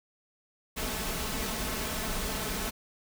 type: noise with comb filter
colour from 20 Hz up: pink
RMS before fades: -33 dBFS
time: 0.76-2.71 s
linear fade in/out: 20 ms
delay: 4.6 ms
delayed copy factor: +0.55
effects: none